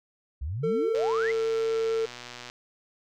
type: exponential sweep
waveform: sine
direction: up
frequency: 61.74 to 2183 Hz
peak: -29 dBFS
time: 0.41-1.32 s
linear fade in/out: 10 ms
type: tone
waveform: triangle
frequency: 449.2 Hz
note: A4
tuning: 36 cents sharp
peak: -22 dBFS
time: 0.63-2.06 s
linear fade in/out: 10 ms
type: click train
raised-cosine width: 0.2 ms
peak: -23 dBFS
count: 190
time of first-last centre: 0.95-2.499 s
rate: 122 Hz
effects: none